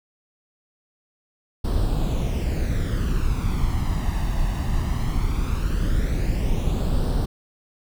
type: noise with flanger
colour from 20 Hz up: brown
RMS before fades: -22 dBFS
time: 1.64-7.26 s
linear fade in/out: 10 ms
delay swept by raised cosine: 0.22 to 1.08 ms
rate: 0.18 Hz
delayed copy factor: +0.6
effects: none